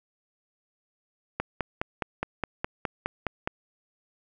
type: click train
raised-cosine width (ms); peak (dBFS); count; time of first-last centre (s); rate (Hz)
0.5; -12; 11; 1.4-3.475; 4.82
effects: none